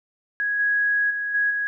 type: tone with level steps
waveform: sine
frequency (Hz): 1661.2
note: G#6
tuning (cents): 0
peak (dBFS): -21 / -18 / -24 / -18 / -22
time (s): 0.4-1.67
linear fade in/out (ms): 0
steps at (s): 0.59 / 1.1 / 1.34 / 1.5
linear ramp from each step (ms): 10
effects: none